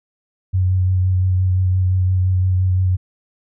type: tone with vibrato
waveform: sine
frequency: 92.5 Hz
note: F#2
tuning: in tune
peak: -13 dBFS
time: 0.53-2.97 s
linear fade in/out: 20 ms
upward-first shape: sine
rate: 5.8 Hz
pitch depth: 19 cents each way
effects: none